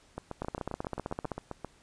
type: two click trains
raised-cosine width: 1 ms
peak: -22 / -19 dBFS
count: 12 / 15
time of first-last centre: 0.18-1.647 / 0.42-1.317 s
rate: 7.5 / 15.6 Hz
effects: pink hiss -62 dBFS RMS until 1.82 s + resampled to 22050 Hz